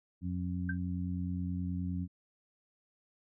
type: harmonic tone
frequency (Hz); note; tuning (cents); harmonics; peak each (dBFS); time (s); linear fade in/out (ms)
89.6; F2; +45; 1 / 2 / 3; -36 / -36 / -41; 0.21-2.08; 50
type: tone with exponential decay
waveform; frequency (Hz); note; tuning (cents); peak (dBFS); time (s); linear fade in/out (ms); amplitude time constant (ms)
sine; 1568; G6; 0; -31; 0.69-0.78; 5; 18
effects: none